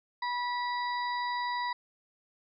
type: harmonic tone with a mistuned harmonic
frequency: 976 Hz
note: B5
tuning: 21 cents flat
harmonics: 1 / 2 / 4 / 5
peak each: -31 / -37 / -43 / -45 dBFS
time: 0.22-1.73 s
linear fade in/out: 5 ms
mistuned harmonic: 5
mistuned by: -18 cents
effects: none